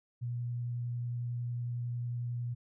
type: tone with vibrato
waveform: sine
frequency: 120.6 Hz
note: B2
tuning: 41 cents flat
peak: -33 dBFS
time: 0.21-2.55 s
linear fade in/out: 20 ms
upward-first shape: triangle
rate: 11 Hz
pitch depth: 10 cents each way
effects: none